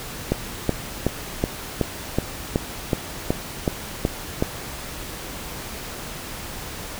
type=click train; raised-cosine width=2 ms; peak=-5 dBFS; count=12; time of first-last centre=0.32-4.424 s; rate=2.68 Hz; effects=pink hiss -34 dBFS RMS until 6.99 s